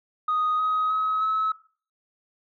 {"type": "tone with pitch steps", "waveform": "sine", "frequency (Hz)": [1244.5, 1260.4, 1276.5, 1292.9], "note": ["D#6", "D#6", "D#6", "E6"], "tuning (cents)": [0, 22, 44, -34], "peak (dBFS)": -20, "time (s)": [0.28, 1.52], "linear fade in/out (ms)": 5, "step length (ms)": 310, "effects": ["noise-tail reverb RT60 0.4 s tail -17 dB re dry", "tanh soft clip ceiling -18 dBFS"]}